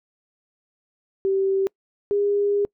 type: tone pair in turn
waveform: sine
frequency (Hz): 387.4 / 406.5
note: G4 / G#4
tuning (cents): -20 / -37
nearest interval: minor second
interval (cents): 83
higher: second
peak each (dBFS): -18 / -18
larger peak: neither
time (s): 1.25-1.67 / 2.11-2.65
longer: second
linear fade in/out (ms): 0
effects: noise-tail reverb RT60 0.1 s tail -26 dB re dry